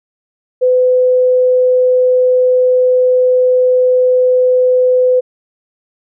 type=tone; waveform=sine; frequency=505 Hz; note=B4; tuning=39 cents sharp; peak=-7 dBFS; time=0.61-5.21 s; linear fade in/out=20 ms; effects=none